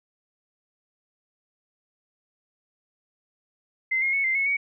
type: tone with pitch steps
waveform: sine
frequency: 2069 / 2143 / 2207 / 2084 / 2193 / 2246 Hz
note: C7 / C7 / C#7 / C7 / C#7 / C#7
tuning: -20 / +41 / -8 / -7 / -19 / +22 cents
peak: -21 dBFS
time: 3.91-4.57 s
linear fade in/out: 10 ms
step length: 110 ms
effects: none